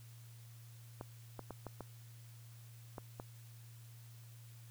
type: clicks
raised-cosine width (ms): 1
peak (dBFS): -30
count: 7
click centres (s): 1.011 / 1.393 / 1.507 / 1.667 / 1.807 / 2.982 / 3.199
effects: added 116 Hz sine -53 dBFS peak until 4.7 s + white hiss -64 dBFS RMS until 4.7 s